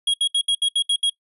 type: tone bursts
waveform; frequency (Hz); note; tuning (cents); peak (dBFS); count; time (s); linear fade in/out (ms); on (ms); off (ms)
square; 3297; G#7; -13; -17; 8; 0.07-1.098; 5; 69; 68
effects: noise-tail reverb RT60 0.1 s tail -22 dB re dry + resampled to 32000 Hz